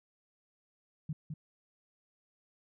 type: tone with echo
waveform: sine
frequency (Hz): 153.9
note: D#3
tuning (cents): -19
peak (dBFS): -33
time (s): 1.09-1.13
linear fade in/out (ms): 5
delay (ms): 210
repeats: 1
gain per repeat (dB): -4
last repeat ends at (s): 1.34
effects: none